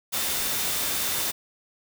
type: tone in noise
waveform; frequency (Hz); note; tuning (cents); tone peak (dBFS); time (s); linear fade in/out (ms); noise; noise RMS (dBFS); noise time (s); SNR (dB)
sine; 3591; A7; +35; -38; 0.12-1.32; 20; white; -27; 0.12-1.32; -14
effects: none